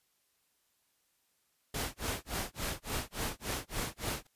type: noise with tremolo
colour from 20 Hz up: pink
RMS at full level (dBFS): -34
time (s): 1.74-4.27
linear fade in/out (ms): 5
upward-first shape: sine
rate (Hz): 3.5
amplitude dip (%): 100
effects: white hiss -75 dBFS RMS until 4.35 s + resampled to 32000 Hz